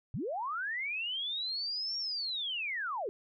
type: linear two-way sweep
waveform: sine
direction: up then down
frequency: 91 to 5588 to 363 Hz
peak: -33 dBFS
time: 0.14-3.09 s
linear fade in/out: 0 ms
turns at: 1.98 s
effects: none